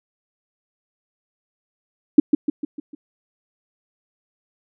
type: tone with echo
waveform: sine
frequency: 294 Hz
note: D4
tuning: 2 cents sharp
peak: -3 dBFS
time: 2.18-2.2 s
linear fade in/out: 5 ms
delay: 150 ms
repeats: 5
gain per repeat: -6 dB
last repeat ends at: 2.95 s
effects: none